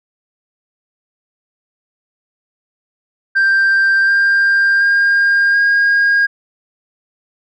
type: tone with pitch steps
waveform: sine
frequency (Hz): 1577 / 1593.5 / 1610.1 / 1627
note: G6 / G6 / G6 / G#6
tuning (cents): +10 / +28 / +46 / -36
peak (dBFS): -7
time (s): 3.35-6.27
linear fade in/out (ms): 20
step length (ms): 730
effects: tanh soft clip ceiling -8 dBFS